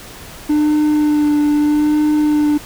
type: tone with vibrato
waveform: triangle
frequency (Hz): 298.6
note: D4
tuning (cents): +29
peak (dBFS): -9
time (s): 0.49-2.58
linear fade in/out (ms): 10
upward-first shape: sine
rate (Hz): 0.79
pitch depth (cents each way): 19
effects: pink hiss -35 dBFS RMS until 2.65 s